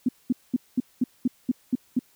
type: tone bursts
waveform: sine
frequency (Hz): 250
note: B3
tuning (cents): +21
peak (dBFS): -18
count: 9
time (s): 0.06-1.992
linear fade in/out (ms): 5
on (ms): 28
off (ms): 210
effects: white hiss -61 dBFS RMS until 2.15 s